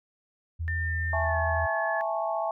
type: tone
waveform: sine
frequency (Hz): 82.6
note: E2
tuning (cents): +4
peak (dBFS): -28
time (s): 0.59-1.67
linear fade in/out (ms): 20
type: tone with pitch glide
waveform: sine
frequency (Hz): 1801 to 1714.7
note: A6 to A6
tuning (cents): +40 to -45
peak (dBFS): -30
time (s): 0.68-2.01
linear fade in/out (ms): 0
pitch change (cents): -85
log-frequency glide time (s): 1.22-1.37
type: chord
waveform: sine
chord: A major seventh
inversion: second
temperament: just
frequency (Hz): 660 / 825 / 880 / 1100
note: E5 / G#5 / A5 / C#6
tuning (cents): +2 / -12 / 0 / -14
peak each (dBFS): -29 / -33 / -33 / -35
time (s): 1.13-2.51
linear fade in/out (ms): 2
effects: none